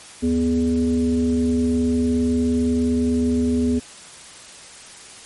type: tone with frequency modulation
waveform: sine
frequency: 246.7 Hz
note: B3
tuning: 2 cents flat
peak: -16 dBFS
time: 0.22-3.8 s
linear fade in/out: 20 ms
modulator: 171 Hz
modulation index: 0.7
effects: white hiss -41 dBFS RMS until 5.25 s + MP3 48 kbps